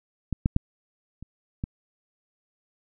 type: clicks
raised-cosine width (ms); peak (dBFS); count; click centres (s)
5; -14 / -8 / -7 / -27 / -16; 5; 0.327 / 0.459 / 0.564 / 1.226 / 1.639
effects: none